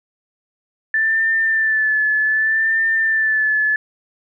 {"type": "tone with vibrato", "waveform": "sine", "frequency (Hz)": 1760, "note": "A6", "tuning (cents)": 0, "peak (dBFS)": -14, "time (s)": [0.94, 3.76], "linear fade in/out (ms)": 2, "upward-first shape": "sine", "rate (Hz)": 0.65, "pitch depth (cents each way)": 37, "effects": []}